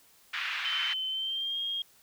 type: band-pass noise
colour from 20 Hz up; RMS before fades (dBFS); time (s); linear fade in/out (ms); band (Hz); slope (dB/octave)
white; -34; 0.33-0.94; 10; 1300 to 3000; 24
type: tone with pitch glide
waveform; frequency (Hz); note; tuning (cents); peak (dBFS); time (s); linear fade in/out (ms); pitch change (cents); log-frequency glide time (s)
sine; 3066 to 3243; G7 to G#7; -39 to -42; -30; 0.65-1.82; 2; +97; 1.09-1.59
effects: white hiss -61 dBFS RMS until 2.02 s